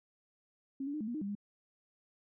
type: tone with pitch steps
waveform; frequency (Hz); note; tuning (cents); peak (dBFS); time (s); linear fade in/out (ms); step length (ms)
sine; 270.8 / 285.8 / 304.5 / 214.6 / 238.6 / 307.7 / 199.6 / 204.1; C#4 / D4 / D#4 / A3 / A#3 / D#4 / G3 / G#3; -40 / -47 / -37 / -43 / +41 / -19 / +32 / -30; -35; 0.8-1.352; 5; 69
effects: none